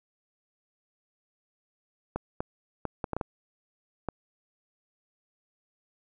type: clicks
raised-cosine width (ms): 1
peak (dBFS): -16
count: 8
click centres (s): 2.16 / 2.405 / 2.853 / 3.042 / 3.133 / 3.166 / 3.212 / 4.087
effects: none